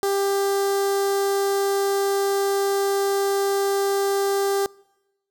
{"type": "tone with notch filter", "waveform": "sawtooth", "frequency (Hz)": 396.1, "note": "G4", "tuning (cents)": 18, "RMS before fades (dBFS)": -22, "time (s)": [0.03, 4.66], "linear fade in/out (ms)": 0, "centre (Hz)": 2500, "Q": 0.92, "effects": ["noise-tail reverb RT60 1.0 s tail -26 dB re dry"]}